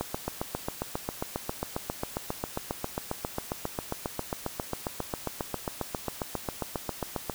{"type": "click train", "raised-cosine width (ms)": 1, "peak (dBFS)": -15, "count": 55, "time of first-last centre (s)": [0.01, 7.297], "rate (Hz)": 7.41, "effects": ["white hiss -43 dBFS RMS until 7.34 s"]}